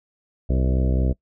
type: harmonic tone with a mistuned harmonic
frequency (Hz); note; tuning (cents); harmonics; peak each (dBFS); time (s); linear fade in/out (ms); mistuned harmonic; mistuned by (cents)
64.4; C2; -27; 1 / 2 / 3 / 4 / 5 / 6 / 7 / 8 / 9 / 10; -19 / -25 / -29 / -31 / -33 / -35 / -36 / -37 / -38 / -39; 0.49-1.13; 10; 8; -23
effects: noise-tail reverb RT60 0.1 s tail -22 dB re dry